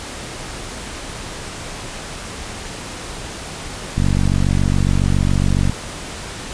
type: click train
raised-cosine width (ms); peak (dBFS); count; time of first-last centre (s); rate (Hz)
5; -5; 82; 3.98-5.696; 47.2
effects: pink hiss -30 dBFS RMS until 6.53 s + resampled to 22050 Hz